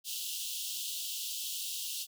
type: high-pass noise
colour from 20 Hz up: pink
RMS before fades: -38 dBFS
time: 0.04-2.07 s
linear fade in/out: 50 ms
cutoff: 2800 Hz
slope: 96 dB/octave
effects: none